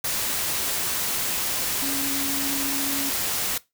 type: tone in noise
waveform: sine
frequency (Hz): 277.2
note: C#4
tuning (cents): 0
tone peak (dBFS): -30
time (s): 1.82-3.1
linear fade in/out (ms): 5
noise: white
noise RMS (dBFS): -26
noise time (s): 0.04-3.58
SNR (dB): -7
effects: noise-tail reverb RT60 0.2 s tail -19 dB re dry